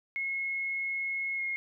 sine tone with pitch glide, 2171 to 2150 Hz, C#7 to C7, -37 to +47 cents, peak -30 dBFS, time 0.16-1.56 s, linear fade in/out 0 ms, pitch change -16 cents, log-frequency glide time 1.36-1.41 s, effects none

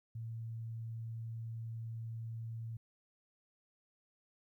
sine tone, 113.8 Hz, A#2, 41 cents flat, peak -40 dBFS, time 0.15-2.77 s, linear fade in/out 5 ms, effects 13-bit

